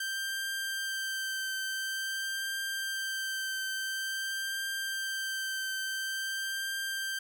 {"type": "tone with vibrato", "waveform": "sawtooth", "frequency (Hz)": 1568, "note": "G6", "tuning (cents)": 0, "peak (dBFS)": -29, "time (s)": [0, 7.19], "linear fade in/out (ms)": 5, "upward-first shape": "triangle", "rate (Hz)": 0.48, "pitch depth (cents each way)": 18, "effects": []}